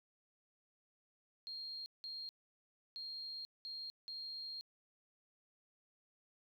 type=tone bursts at uneven times; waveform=triangle; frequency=4225 Hz; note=C8; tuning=16 cents sharp; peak=-40 dBFS; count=5; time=1.47-1.86 / 2.04-2.29 / 2.96-3.45 / 3.65-3.9 / 4.08-4.61 s; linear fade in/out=0 ms; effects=tanh soft clip ceiling -42 dBFS + 13-bit